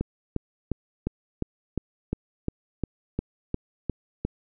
click train, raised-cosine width 3 ms, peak -13 dBFS, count 13, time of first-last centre 0.01-4.25 s, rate 2.83 Hz, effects none

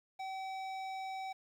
square tone, 765 Hz, G5, 42 cents flat, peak -40 dBFS, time 0.19-1.33 s, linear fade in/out 10 ms, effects low-pass 5000 Hz 12 dB/octave + 11-bit

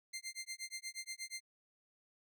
15% pulse tone with tremolo, 2093 Hz, C7, in tune, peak -34 dBFS, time 0.13-1.41 s, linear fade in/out 10 ms, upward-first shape sine, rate 8.4 Hz, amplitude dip 100%, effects none

